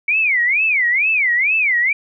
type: tone with vibrato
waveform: sine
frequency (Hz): 2234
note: C#7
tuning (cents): +13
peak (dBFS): -13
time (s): 0.08-1.93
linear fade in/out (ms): 5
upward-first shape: sine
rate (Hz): 2.2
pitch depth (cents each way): 290
effects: none